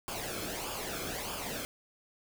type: noise with flanger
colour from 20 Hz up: pink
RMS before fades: -38 dBFS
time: 0.08-1.65 s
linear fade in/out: 0 ms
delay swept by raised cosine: 0.5 to 1.08 ms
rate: 1.6 Hz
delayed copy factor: -0.65
effects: none

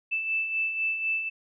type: beating tone pair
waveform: sine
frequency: 2637 / 2641 Hz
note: E7 / E7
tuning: 0 / +3 cents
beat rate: 4 Hz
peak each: -35 / -26 dBFS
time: 0.11-1.3 s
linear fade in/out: 20 ms
effects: none

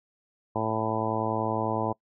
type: harmonic tone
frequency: 110.5 Hz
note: A2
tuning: 8 cents sharp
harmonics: 1 / 2 / 3 / 4 / 5 / 6 / 7 / 8 / 9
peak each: -34 / -34 / -34 / -34 / -34 / -34 / -34 / -34 / -34 dBFS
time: 0.55-1.93 s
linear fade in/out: 10 ms
effects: noise-tail reverb RT60 0.1 s tail -24 dB re dry

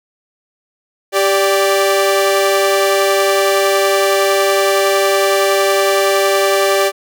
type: tone pair together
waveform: sawtooth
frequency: 393 / 584.1 Hz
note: G4 / D5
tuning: +4 / -10 cents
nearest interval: perfect fifth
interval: 686 cents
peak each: -10 dBFS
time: 1.12-6.92 s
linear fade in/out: 50 ms
effects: none

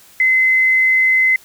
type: tone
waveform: sine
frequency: 2050 Hz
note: C7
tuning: 36 cents flat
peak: -10 dBFS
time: 0.2-1.36 s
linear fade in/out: 2 ms
effects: white hiss -46 dBFS RMS until 1.44 s

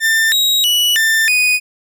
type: tone with pitch steps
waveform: 40% pulse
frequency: 1791 / 3815 / 2944 / 1786 / 2482 Hz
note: A6 / A#7 / F#7 / A6 / D#7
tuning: +30 / +39 / -9 / +25 / -5 cents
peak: -10 dBFS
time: 0-1.6 s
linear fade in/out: 50 ms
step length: 320 ms
effects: none

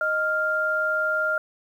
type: tone pair together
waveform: sine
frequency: 622.3 / 1397 Hz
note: D#5 / F6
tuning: 0 / 0 cents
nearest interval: octave + major second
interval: 1400 cents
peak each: -27 / -22 dBFS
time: 0.01-1.38 s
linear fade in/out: 2 ms
effects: 9-bit

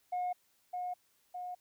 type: tone with echo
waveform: sine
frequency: 721 Hz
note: F#5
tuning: 45 cents flat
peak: -30 dBFS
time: 0.12-0.33 s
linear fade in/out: 10 ms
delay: 610 ms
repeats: 2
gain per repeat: -4 dB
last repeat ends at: 1.55 s
effects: tanh soft clip ceiling -30 dBFS + white hiss -72 dBFS RMS until 1.6 s

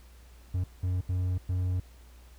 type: tone bursts at uneven times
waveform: triangle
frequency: 91.2 Hz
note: F#2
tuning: 24 cents flat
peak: -24 dBFS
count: 4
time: 0.54-0.64 / 0.83-1.01 / 1.09-1.38 / 1.49-1.8 s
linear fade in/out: 5 ms
effects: added 60 Hz sine -50 dBFS peak until 2.38 s + pink hiss -60 dBFS RMS until 2.38 s

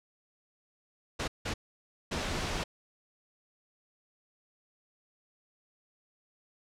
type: noise bursts at uneven times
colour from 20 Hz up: pink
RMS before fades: -33 dBFS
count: 3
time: 1.19-1.28 / 1.45-1.54 / 2.11-2.64 s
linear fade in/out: 10 ms
effects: low-pass 6000 Hz 12 dB/octave

